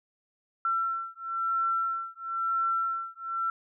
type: beating tone pair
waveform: sine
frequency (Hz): 1348 / 1349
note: E6 / E6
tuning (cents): +38 / +40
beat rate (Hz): 1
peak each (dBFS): -30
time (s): 0.65-3.5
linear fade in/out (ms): 2
effects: none